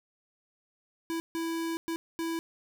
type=tone bursts at uneven times; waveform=square; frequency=330.1 Hz; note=E4; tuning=2 cents sharp; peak=-31 dBFS; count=4; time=1.1-1.2 / 1.35-1.77 / 1.88-1.96 / 2.19-2.39 s; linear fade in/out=0 ms; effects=none